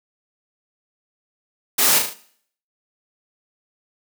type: noise with echo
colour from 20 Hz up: white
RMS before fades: -17 dBFS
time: 1.78-1.99 s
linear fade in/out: 10 ms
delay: 37 ms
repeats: 4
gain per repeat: -5 dB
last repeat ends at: 2.138 s
effects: noise-tail reverb RT60 0.6 s tail -17 dB re dry + high-pass 200 Hz 12 dB/octave